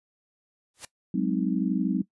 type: noise with exponential growth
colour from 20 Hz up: white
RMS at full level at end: -34 dBFS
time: 0.74-0.85 s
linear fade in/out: 2 ms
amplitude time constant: 22 ms
type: chord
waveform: sine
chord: Ab dominant seventh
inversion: third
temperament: just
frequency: 186.89 / 207.7 / 259.6 / 311.5 Hz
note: Gb3 / Ab3 / C4 / Eb4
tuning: +18 / 0 / -13 / +2 cents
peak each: -27 / -29 / -28 / -31 dBFS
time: 1.14-2.02 s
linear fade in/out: 5 ms
effects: noise-tail reverb RT60 0.1 s tail -19 dB re dry + resampled to 24000 Hz